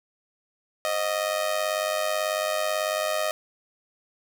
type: tone with amplitude modulation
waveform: sawtooth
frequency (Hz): 622.3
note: D#5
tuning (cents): 0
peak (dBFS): -17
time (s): 0.85-3.31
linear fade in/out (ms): 0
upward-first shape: sine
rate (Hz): 98.2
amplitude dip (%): 75
effects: none